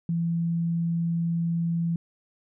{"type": "tone", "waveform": "sine", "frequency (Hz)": 168.1, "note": "E3", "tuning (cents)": 34, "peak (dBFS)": -23, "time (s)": [0.09, 1.96], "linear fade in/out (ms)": 2, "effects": []}